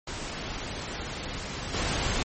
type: noise with level steps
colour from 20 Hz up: pink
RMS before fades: -35 / -28 dBFS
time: 0.07-2.23 s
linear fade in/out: 5 ms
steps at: 1.73 s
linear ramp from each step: 20 ms
effects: MP3 32 kbps